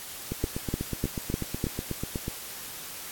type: two click trains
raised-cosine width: 3 ms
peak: -17 / -13 dBFS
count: 17 / 5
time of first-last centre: 0.32-2.281 / 0.44-1.641 s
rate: 8.16 / 3.33 Hz
effects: white hiss -40 dBFS RMS until 3.11 s + AAC 64 kbps